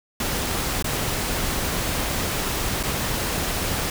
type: noise with dropouts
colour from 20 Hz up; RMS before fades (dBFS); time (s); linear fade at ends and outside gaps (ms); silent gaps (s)
pink; -25; 0.2-3.9; 2; 0.825-0.843 / 2.83-2.835
effects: none